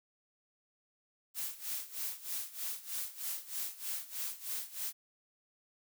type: noise with tremolo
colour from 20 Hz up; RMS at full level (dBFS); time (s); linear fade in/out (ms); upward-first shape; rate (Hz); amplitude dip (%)
blue; -37; 1.34-4.93; 50; sine; 3.2; 85
effects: none